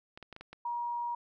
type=clicks; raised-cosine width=0.3 ms; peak=-30 dBFS; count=6; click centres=0.175 / 0.227 / 0.327 / 0.364 / 0.41 / 0.53 s
type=tone; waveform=sine; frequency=952 Hz; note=A#5; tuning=36 cents sharp; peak=-32 dBFS; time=0.65-1.15 s; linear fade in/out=5 ms
effects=none

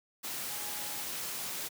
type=tone in noise; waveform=sine; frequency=830.6 Hz; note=G#5; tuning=in tune; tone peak=-49 dBFS; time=0.49-1.03 s; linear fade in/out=20 ms; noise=white; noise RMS=-38 dBFS; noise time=0.23-1.69 s; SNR=-14 dB; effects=high-pass 100 Hz 12 dB/octave

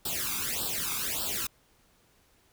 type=noise with flanger; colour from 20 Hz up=white; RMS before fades=-32 dBFS; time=0.05-1.47 s; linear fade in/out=5 ms; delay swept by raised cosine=0.23 to 0.85 ms; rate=1.7 Hz; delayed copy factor=+0.95; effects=pink hiss -65 dBFS RMS until 2.52 s

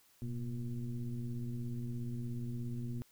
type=tone with frequency modulation; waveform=sine; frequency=123.47 Hz; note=B2; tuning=in tune; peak=-36 dBFS; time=0.22-3.02 s; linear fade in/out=0 ms; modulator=115 Hz; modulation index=1.1; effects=white hiss -67 dBFS RMS until 3.11 s

